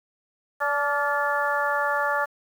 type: harmonic tone with a mistuned harmonic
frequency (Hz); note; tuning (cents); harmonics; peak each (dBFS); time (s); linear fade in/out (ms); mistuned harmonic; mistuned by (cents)
289.1; D4; -27; 2 / 3 / 4 / 5 / 6; -28 / -28 / -28 / -28 / -28; 0.6-2.26; 20; 5; -49
effects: 8-bit